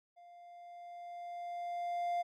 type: tone with level ramp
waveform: triangle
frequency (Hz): 698.5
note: F5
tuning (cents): 0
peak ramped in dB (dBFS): -53 to -29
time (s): 0.16-2.23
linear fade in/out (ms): 20
effects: none